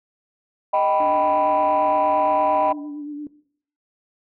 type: chord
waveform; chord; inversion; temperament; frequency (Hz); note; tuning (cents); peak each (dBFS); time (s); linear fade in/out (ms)
sine; Eb augmented; none; equal with one note detuned; 622.3 / 779.5 / 987.8; Eb5 / G5 / B5; 0 / -10 / 0; -19; 0.73-2.73; 10
type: tone with vibrato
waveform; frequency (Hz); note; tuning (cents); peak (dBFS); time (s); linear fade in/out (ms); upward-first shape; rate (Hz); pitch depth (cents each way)
sine; 293.7; D4; 0; -28; 1-3.27; 2; sine; 8.7; 32
effects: noise-tail reverb RT60 0.6 s tail -18 dB re dry + tanh soft clip ceiling -11 dBFS